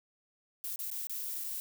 violet noise with dropouts, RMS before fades -38 dBFS, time 0.64-1.6 s, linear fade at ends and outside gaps 0 ms, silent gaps 0.759-0.791 / 0.902-0.914 / 1.07-1.096 / 1.438-1.443 s, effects none

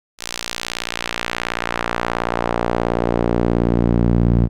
sawtooth tone with band-pass filter sweep, 58.6 Hz, A#1, 10 cents sharp, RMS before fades -19 dBFS, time 0.18-4.49 s, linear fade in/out 50 ms, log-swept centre 5900 to 150 Hz, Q 0.89, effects none

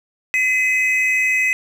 triangle tone pair together, 2031 / 2543 Hz, B6 / D#7, +48 / +37 cents, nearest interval major third, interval 389 cents, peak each -16 / -16 dBFS, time 0.34-1.53 s, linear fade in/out 0 ms, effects none

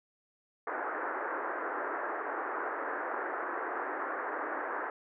white band-pass noise, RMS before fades -36 dBFS, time 0.67-4.9 s, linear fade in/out 2 ms, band 300 to 1700 Hz, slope 48 dB/octave, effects none

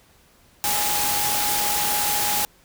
sine tone in noise, 830 Hz, G#5, 1 cent flat, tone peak -27 dBFS, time 0.64-2.45 s, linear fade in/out 0 ms, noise white, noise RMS -23 dBFS, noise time 0.64-2.45 s, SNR -7 dB, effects pink hiss -56 dBFS RMS until 2.64 s

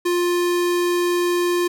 square tone, 351.4 Hz, F4, 11 cents sharp, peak -18 dBFS, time 0.05-1.68 s, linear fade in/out 10 ms, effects none

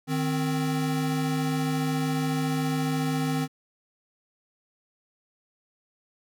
square tone pair together, 154.11 / 261.6 Hz, D#3 / C4, -16 / 0 cents, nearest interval major sixth, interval 916 cents, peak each -28 dBFS, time 0.07-3.48 s, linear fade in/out 50 ms, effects none

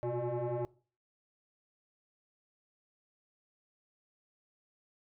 sine tone with frequency modulation, 115.1 Hz, A#2, 22 cents flat, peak -30 dBFS, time 0.03-0.65 s, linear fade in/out 0 ms, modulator 241 Hz, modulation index 2.6, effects noise-tail reverb RT60 0.4 s tail -22 dB re dry + tanh soft clip ceiling -30 dBFS

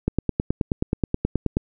click train, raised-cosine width 3 ms, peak -7 dBFS, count 15, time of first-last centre 0.08-1.569 s, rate 9.4 Hz, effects none

